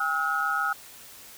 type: tone cluster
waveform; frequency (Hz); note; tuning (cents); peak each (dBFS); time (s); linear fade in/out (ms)
sine; 800 / 1290 / 1437; G5 / E6 / F6; +35 / -38 / +49; -32 / -27 / -27; 0-0.73; 5
effects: white hiss -47 dBFS RMS until 1.37 s